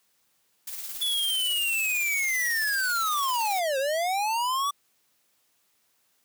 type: noise with tremolo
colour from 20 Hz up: blue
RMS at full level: -35 dBFS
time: 0.67-3.6 s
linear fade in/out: 5 ms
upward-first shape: square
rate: 18 Hz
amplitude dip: 35%
type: linear two-way sweep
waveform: square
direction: down then up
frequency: 3457 to 521 to 1162 Hz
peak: -25 dBFS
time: 1.01-4.71 s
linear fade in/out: 10 ms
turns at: 3.78 s
effects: white hiss -69 dBFS RMS until 6.24 s + high-pass 100 Hz 12 dB/octave